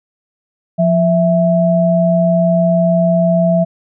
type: tone pair together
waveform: sine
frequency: 174.67 / 659 Hz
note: F3 / E5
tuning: +1 / -1 cents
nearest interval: octave + major seventh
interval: 2298 cents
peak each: -12 / -12 dBFS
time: 0.78-3.65 s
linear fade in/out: 20 ms
effects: none